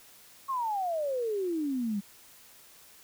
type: exponential sweep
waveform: sine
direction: down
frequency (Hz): 1108.7 to 194.5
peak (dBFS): -28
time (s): 0.48-2.01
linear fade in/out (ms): 20
effects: white hiss -55 dBFS RMS until 3.03 s